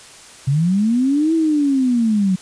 sine linear two-way sweep, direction up then down, 129.9 to 329.6 to 181.2 Hz, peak -13 dBFS, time 0.47-2.36 s, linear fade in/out 10 ms, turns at 1.34 s, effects white hiss -41 dBFS RMS until 2.41 s + resampled to 22050 Hz

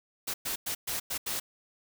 white noise bursts at uneven times, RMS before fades -33 dBFS, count 6, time 0.27-0.34 / 0.45-0.56 / 0.66-0.75 / 0.87-1 / 1.1-1.18 / 1.26-1.4 s, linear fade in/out 10 ms, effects none

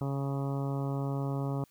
harmonic tone, 138.3 Hz, C#3, 4 cents flat, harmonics 1 / 2 / 3 / 4 / 5 / 6 / 7 / 8 / 9, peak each -31 / -37 / -41 / -43 / -45 / -47 / -48 / -49 / -50 dBFS, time 0.01-1.64 s, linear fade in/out 2 ms, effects white hiss -66 dBFS RMS until 1.7 s

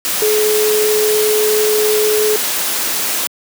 sine tone in noise, 426.2 Hz, G#4, 45 cents sharp, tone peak -12 dBFS, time 0.22-2.36 s, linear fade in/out 0 ms, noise white, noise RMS -18 dBFS, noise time 0.05-3.27 s, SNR +3 dB, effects high-pass 200 Hz 12 dB/octave

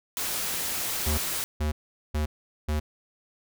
white noise, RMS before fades -30 dBFS, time 0.17-1.44 s, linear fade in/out 0 ms
square tone bursts, 75.8 Hz, D#2, 45 cents flat, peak -25 dBFS, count 4, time 1.06-2.8 s, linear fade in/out 10 ms, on 120 ms, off 420 ms
effects none

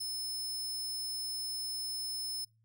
sawtooth tone, 5230 Hz, E8, 15 cents flat, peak -33 dBFS, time 0-2.45 s, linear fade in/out 10 ms, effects noise-tail reverb RT60 0.2 s tail -24 dB re dry + added 112 Hz sine -67 dBFS peak until 2.64 s

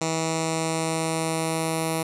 10% pulse tone with low-pass filter sweep, 161.6 Hz, E3, 34 cents flat, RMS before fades -26 dBFS, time 0.01-2.03 s, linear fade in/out 5 ms, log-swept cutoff 7300 to 11000 Hz, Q 3.5, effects none

